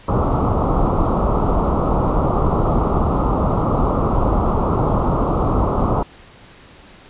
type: low-pass noise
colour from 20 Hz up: pink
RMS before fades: -17 dBFS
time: 0.08-6.03 s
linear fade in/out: 5 ms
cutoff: 1300 Hz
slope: 96 dB/octave
effects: pink hiss -44 dBFS RMS until 7.09 s + resampled to 8000 Hz